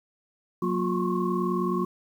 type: tone cluster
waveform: sine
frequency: 182.8 / 232.9 / 356.4 / 1063 / 1102 Hz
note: F#3 / A#3 / F4 / C6 / C#6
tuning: -21 / -1 / +35 / +27 / -11 cents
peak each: -28 / -31 / -28 / -35 / -32 dBFS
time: 0.62-1.85 s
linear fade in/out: 5 ms
effects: 9-bit